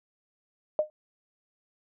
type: tone with exponential decay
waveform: sine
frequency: 611 Hz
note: D#5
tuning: 32 cents flat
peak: -17 dBFS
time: 0.79-0.9 s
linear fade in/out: 1 ms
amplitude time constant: 23 ms
effects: none